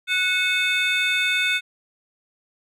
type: tone cluster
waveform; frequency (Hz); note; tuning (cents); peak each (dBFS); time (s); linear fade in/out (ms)
triangle; 1477 / 2201 / 2572 / 3586; F#6 / C#7 / E7 / A7; -3 / -13 / -43 / +32; -23; 0.07-1.61; 50
effects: none